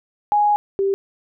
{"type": "tone pair in turn", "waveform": "sine", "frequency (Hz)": [830.6, 392], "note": ["G#5", "G4"], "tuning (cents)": [0, 0], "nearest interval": "octave + minor second", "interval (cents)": 1300, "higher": "first", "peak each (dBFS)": [-13, -16], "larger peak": "first", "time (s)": [[0.32, 0.56], [0.79, 0.94]], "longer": "first", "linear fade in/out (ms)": 0, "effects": []}